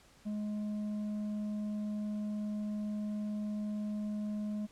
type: tone with tanh clipping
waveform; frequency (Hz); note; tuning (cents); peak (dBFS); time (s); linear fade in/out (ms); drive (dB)
sine; 210; G#3; +19; -35; 0.25-4.67; 20; 5
effects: pink hiss -62 dBFS RMS until 4.71 s + low-pass 10000 Hz 12 dB/octave